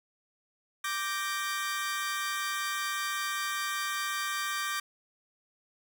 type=chord; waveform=sawtooth; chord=G minor; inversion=second; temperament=equal; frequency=1174.7 / 1568 / 1864.7 Hz; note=D6 / G6 / Bb6; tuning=0 / 0 / 0 cents; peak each=-30 / -32 / -34 dBFS; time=0.84-4.8 s; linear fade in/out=5 ms; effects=none